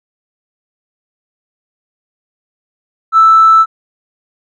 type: tone with tanh clipping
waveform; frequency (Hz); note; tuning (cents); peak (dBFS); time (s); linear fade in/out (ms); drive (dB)
triangle; 1318.5; E6; 0; -3; 3.12-3.66; 50; 4
effects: none